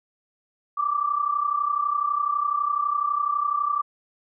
sine tone pair together, 1161 / 1193 Hz, D6 / D6, -20 / +27 cents, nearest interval unison, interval 47 cents, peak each -23 / -26 dBFS, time 0.77-3.82 s, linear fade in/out 10 ms, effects none

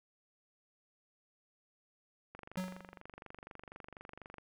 click train, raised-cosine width 0.5 ms, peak -33 dBFS, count 50, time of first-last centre 2.35-4.383 s, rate 24.1 Hz
square tone with exponential decay, 185 Hz, F#3, in tune, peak -34 dBFS, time 2.57-3.01 s, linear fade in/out 5 ms, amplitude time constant 95 ms
effects none

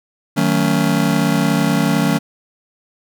square chord, D# half-diminished seventh, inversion none, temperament just, 155.56 / 186.68 / 224 / 280 Hz, D#3 / F#3 / A3 / C#4, 0 / +16 / +31 / +18 cents, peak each -20 dBFS, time 0.36-2.19 s, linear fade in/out 20 ms, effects none

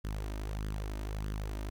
sawtooth tone with flanger, 51.91 Hz, G#1, in tune, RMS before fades -37 dBFS, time 0.04-1.7 s, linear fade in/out 10 ms, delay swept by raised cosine 0.6 to 3.3 ms, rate 1.6 Hz, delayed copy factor +0.6, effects 12-bit

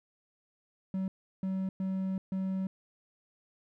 triangle tone bursts at uneven times, 189.9 Hz, F#3, 45 cents sharp, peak -28 dBFS, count 4, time 0.94-1.08 / 1.43-1.69 / 1.8-2.18 / 2.32-2.67 s, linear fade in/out 2 ms, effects none

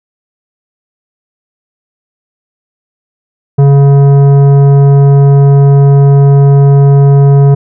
sine tone with tanh clipping, 140 Hz, C#3, 18 cents sharp, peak -3 dBFS, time 3.58-7.55 s, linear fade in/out 10 ms, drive 12 dB, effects none

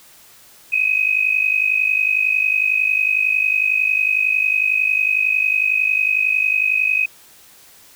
sine tone pair together, 2500 / 2551 Hz, D#7 / D#7, +8 / +43 cents, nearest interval unison, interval 35 cents, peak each -18 / -17 dBFS, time 0.72-7.06 s, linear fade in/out 10 ms, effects white hiss -47 dBFS RMS until 7.95 s

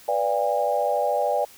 sine chord, B diminished seventh, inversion none, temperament equal with one note detuned, 493.9 / 587.3 / 698.5 / 810.2 Hz, B4 / D5 / F5 / Ab5, 0 / 0 / 0 / -43 cents, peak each -27 / -24 / -28 / -25 dBFS, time 0.08-1.45 s, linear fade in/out 5 ms, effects white hiss -49 dBFS RMS until 1.57 s

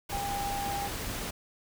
sine tone in noise, 802 Hz, G5, 39 cents sharp, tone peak -32 dBFS, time 0.12-0.88 s, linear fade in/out 10 ms, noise pink, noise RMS -36 dBFS, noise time 0.09-1.31 s, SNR +1 dB, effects none

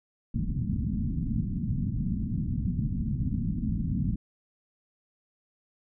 white low-pass noise, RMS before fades -29 dBFS, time 0.34-4.16 s, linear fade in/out 5 ms, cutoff 240 Hz, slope 48 dB/octave, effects none

